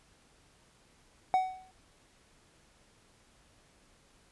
triangle tone with exponential decay, 749 Hz, F#5, 21 cents sharp, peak -19 dBFS, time 1.34-1.71 s, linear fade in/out 0 ms, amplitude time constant 80 ms, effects pink hiss -64 dBFS RMS until 4.31 s + resampled to 24000 Hz

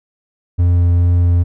triangle tone with vibrato, 87.31 Hz, F2, in tune, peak -7 dBFS, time 0.58-1.44 s, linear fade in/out 20 ms, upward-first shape sine, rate 2.3 Hz, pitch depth 8 cents each way, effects none

